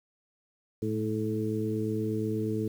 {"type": "harmonic tone with a mistuned harmonic", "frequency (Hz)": 108.4, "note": "A2", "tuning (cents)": -25, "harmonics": [1, 2, 3, 4], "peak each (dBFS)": [-33, -33, -33, -33], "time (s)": [0.82, 2.68], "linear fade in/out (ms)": 5, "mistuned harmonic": 1, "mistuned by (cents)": 45, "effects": ["9-bit"]}